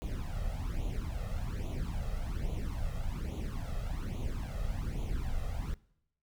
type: noise with flanger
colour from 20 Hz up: brown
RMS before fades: -35 dBFS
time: 0.02-5.74 s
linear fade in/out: 0 ms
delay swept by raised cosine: 0.29 to 1.59 ms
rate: 1.2 Hz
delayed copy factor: +0.8
effects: noise-tail reverb RT60 0.8 s tail -22 dB re dry